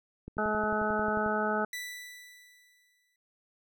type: click train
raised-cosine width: 3 ms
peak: -28 dBFS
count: 12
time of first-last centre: 0.28-1.262 s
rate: 11.2 Hz
type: harmonic tone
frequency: 213.3 Hz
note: G#3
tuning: 46 cents sharp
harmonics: 1 / 2 / 3 / 4 / 6 / 7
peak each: -34 / -34 / -34 / -34 / -34 / -34 dBFS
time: 0.38-1.65 s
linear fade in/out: 5 ms
type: tone with exponential decay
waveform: sawtooth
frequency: 1975.5 Hz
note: B6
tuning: in tune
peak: -31 dBFS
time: 1.73-3.16 s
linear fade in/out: 2 ms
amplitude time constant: 310 ms
effects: none